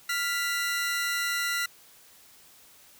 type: tone pair together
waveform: sawtooth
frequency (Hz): 1395.6 / 1975.5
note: F6 / B6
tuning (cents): -2 / 0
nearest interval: tritone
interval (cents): 602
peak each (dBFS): -26 / -26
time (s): 0.09-1.66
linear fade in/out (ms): 5
effects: white hiss -55 dBFS RMS until 2.99 s